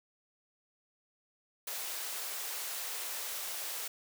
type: high-pass noise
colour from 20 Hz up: white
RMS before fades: -39 dBFS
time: 1.67-3.88 s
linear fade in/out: 5 ms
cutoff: 420 Hz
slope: 24 dB/octave
effects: none